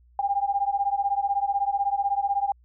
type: beating tone pair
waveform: sine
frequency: 793 / 809 Hz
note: G5 / G#5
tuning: +20 / -46 cents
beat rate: 16 Hz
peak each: -25 dBFS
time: 0.19-2.52 s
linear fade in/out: 2 ms
effects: added 60 Hz sine -54 dBFS peak until 2.64 s